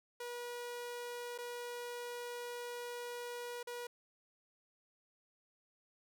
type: tone with dropouts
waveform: sawtooth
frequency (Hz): 483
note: B4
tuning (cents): -39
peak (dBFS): -38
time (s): 0.2-3.87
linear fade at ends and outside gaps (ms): 5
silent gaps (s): 1.379-1.385 / 3.63-3.671
effects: none